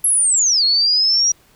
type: linear two-way sweep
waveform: sine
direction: down then up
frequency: 11330 to 4258 to 5770 Hz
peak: -12 dBFS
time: 0.04-1.32 s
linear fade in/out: 5 ms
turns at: 0.64 s
effects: pink hiss -53 dBFS RMS until 1.55 s